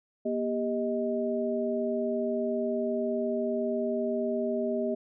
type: tone cluster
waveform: sine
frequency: 239.5 / 397.8 / 626 Hz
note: A#3 / G4 / D#5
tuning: +47 / +25 / +10 cents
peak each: -31 dBFS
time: 0.25-4.95 s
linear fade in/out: 10 ms
effects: none